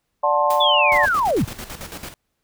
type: chord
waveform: sine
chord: D dominant seventh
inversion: none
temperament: just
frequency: 587.3 / 734.2 / 881 / 1057.2 Hz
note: D5 / F#5 / A5 / C6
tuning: 0 / -14 / +2 / +18 cents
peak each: -20 / -24 / -20 / -20 dBFS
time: 0.23-1.06 s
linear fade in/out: 10 ms
type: noise with exponential decay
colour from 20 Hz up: white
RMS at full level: -29 dBFS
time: 0.5-0.74 s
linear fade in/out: 5 ms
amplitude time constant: 52 ms
type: linear sweep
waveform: sine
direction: down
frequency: 3520 to 62.2 Hz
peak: -16 dBFS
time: 0.6-1.45 s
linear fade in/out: 10 ms
type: noise with tremolo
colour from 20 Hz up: pink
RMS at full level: -32 dBFS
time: 0.92-2.14 s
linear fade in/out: 0 ms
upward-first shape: square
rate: 9 Hz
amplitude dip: 65%
effects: pink hiss -74 dBFS RMS until 2.43 s